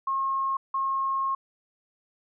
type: tone bursts at uneven times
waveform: sine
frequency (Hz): 1079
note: C#6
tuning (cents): -47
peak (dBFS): -24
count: 2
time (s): 0.07-0.57 / 0.74-1.35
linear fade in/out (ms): 5
effects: none